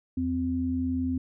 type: tone pair together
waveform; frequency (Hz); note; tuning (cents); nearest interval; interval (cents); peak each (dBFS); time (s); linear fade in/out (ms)
sine; 82.41 / 258.4; E2 / C4; 0 / -21; octave + minor sixth; 1979; -32 / -26; 0.17-1.18; 5
effects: none